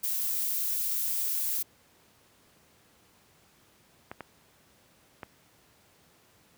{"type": "noise", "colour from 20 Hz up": "violet", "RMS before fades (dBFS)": -30, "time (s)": [0.03, 1.63], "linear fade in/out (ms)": 10}
{"type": "clicks", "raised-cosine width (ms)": 0.5, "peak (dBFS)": -23, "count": 3, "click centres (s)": [4.115, 4.207, 5.232]}
{"effects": ["pink hiss -62 dBFS RMS until 6.57 s", "high-pass 80 Hz 12 dB/octave"]}